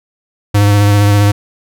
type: tone with vibrato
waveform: square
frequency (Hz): 102.3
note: G#2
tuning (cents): -26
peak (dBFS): -7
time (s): 0.54-1.32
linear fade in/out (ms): 10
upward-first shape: triangle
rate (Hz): 15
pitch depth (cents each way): 23
effects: none